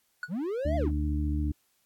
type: tone with exponential decay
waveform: triangle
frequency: 1465 Hz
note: F#6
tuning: 18 cents flat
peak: -26 dBFS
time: 0.23-0.31 s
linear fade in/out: 2 ms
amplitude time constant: 17 ms
type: linear two-way sweep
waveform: triangle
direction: up then down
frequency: 138.59 to 698.5 to 138.59 Hz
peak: -27 dBFS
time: 0.28-0.92 s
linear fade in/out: 50 ms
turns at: 0.76 s
type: harmonic tone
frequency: 74.5 Hz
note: D2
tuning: 25 cents sharp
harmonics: 1 / 2 / 3 / 4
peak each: -27 / -37 / -39 / -33 dBFS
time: 0.65-1.52 s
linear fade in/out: 5 ms
effects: white hiss -71 dBFS RMS until 1.85 s + AAC 64 kbps